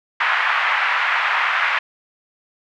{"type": "band-pass noise", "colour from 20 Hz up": "white", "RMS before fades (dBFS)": -19, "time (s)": [0.2, 1.79], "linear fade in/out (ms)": 5, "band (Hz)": [910, 2200], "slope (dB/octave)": 24, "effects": []}